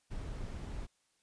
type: noise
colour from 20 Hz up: brown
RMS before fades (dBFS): -41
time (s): 0.1-0.87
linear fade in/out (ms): 20
effects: white hiss -75 dBFS RMS until 1.22 s + resampled to 22050 Hz